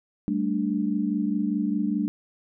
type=chord; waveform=sine; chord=G suspended second; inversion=none; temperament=equal with one note detuned; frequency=196 / 220.9 / 293.7 Hz; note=G3 / A3 / D4; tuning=0 / +7 / 0 cents; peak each=-27 dBFS; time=0.28-2.08 s; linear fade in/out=0 ms; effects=none